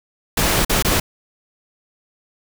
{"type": "noise with dropouts", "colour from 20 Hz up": "pink", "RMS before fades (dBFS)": -17, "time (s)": [0.37, 1], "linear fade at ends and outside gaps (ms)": 5, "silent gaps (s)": [[0.649, 0.695], [0.825, 0.847]], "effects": []}